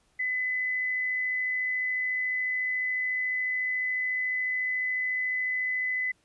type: tone with amplitude modulation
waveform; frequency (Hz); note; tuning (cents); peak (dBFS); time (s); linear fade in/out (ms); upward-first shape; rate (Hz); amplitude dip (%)
sine; 2012; B6; +32; -25; 0.19-6.12; 10; sine; 94; 25
effects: pink hiss -68 dBFS RMS until 6.24 s + resampled to 24000 Hz